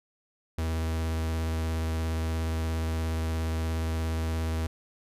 45% pulse tone with vibrato, 80.7 Hz, E2, 36 cents flat, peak -27 dBFS, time 0.58-4.67 s, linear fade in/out 5 ms, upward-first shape triangle, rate 17 Hz, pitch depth 24 cents each way, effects resampled to 32000 Hz

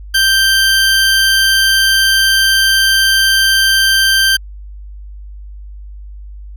20% pulse tone, 1568 Hz, G6, in tune, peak -4 dBFS, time 0.14-4.37 s, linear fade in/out 10 ms, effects added 50 Hz sine -28 dBFS peak until 6.56 s

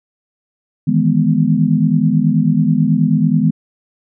sine chord, E major seventh, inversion third, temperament equal, 155.56 / 164.81 / 207.7 / 246.9 Hz, D#3 / E3 / G#3 / B3, 0 / 0 / 0 / 0 cents, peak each -16 dBFS, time 0.87-3.51 s, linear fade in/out 10 ms, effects none

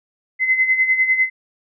sine tone with tremolo, 2049 Hz, C7, 37 cents flat, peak -11 dBFS, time 0.39-1.3 s, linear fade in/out 50 ms, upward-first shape sine, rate 10 Hz, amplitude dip 65%, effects none

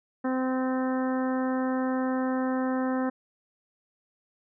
harmonic tone, 258.6 Hz, C4, 20 cents flat, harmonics 1 / 2 / 3 / 4 / 5 / 6 / 7, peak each -26 / -32 / -36 / -38 / -40 / -42 / -43 dBFS, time 0.24-3.1 s, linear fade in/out 10 ms, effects none

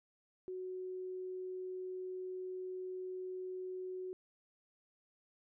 sine tone, 370 Hz, F#4, in tune, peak -40 dBFS, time 0.48-4.13 s, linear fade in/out 0 ms, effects none

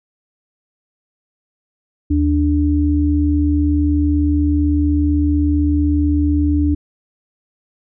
sine tone pair together, 77.78 / 293.7 Hz, D#2 / D4, 0 / 0 cents, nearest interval octave + major seventh, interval 2300 cents, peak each -15 dBFS, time 2.1-6.75 s, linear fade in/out 10 ms, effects none

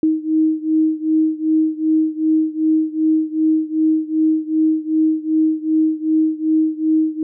sine beating tone pair, 313.8 / 316.4 Hz, D#4 / D#4, +15 / +29 cents, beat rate 2.6 Hz, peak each -16 / -18 dBFS, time 0.03-7.23 s, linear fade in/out 2 ms, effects none

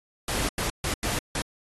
pink noise bursts at uneven times, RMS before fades -28 dBFS, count 5, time 0.28-0.49 / 0.58-0.7 / 0.84-0.94 / 1.03-1.19 / 1.35-1.42 s, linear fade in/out 2 ms, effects AAC 32 kbps

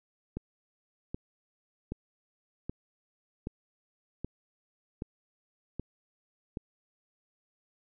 click train, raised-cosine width 3 ms, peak -22 dBFS, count 9, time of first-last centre 0.37-6.572 s, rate 1.29 Hz, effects none

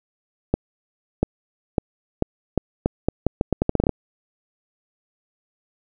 accelerating click train, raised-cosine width 2 ms, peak -4 dBFS, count 17, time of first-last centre 0.54-3.893 s, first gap 690 ms, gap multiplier 0.8, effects none

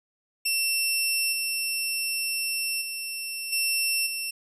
15% pulse tone with level steps, 2700 Hz, E7, 41 cents sharp, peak -16 / -19 / -24 / -16 / -22 dBFS, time 0.45-4.31 s, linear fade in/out 10 ms, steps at 1.32 / 2.81 / 3.52 / 4.06 s, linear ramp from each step 10 ms, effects none

